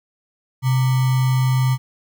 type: tone with sample-and-hold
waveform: sine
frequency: 129.1 Hz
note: C3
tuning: 23 cents flat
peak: -14 dBFS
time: 0.62-1.78 s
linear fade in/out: 50 ms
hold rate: 1050 Hz
effects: none